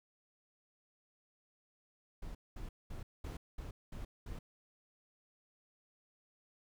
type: noise bursts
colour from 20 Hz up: brown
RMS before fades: -44 dBFS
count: 7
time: 2.22-4.39 s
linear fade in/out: 5 ms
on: 130 ms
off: 210 ms
effects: none